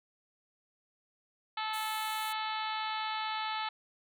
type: harmonic tone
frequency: 435.4 Hz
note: A4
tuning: 18 cents flat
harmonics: 2 / 3 / 4 / 5 / 6 / 7 / 8 / 9 / 10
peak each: -36 / -39 / -44 / -44 / -46 / -45 / -45 / -45 / -49 dBFS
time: 1.57-3.69 s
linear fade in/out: 5 ms
type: band-pass noise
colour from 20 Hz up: white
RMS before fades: -47 dBFS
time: 1.73-2.33 s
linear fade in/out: 10 ms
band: 7500 to 14000 Hz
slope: 24 dB/octave
effects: none